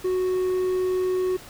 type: tone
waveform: triangle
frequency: 369.1 Hz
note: F#4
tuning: 4 cents flat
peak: -19 dBFS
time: 0.04-1.37 s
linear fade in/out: 10 ms
effects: pink hiss -44 dBFS RMS until 1.49 s